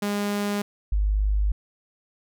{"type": "tone pair in turn", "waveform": ["sawtooth", "sine"], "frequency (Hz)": [204.4, 50.99], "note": ["G#3", "G#1"], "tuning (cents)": [-27, -31], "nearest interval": "2 octaves", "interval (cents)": 2404, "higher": "first", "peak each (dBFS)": [-20, -19], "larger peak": "second", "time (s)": [[0.02, 0.62], [0.92, 1.52]], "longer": "neither", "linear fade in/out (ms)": 5, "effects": []}